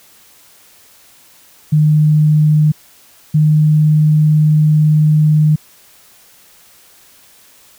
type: tone pair in turn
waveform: sine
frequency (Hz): 152.4 / 153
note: D#3 / D#3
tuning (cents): -36 / -29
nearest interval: unison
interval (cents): 7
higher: second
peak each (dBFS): -7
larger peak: neither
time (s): 1.72-2.72 / 3.34-5.56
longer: second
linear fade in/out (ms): 10
effects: white hiss -46 dBFS RMS until 7.78 s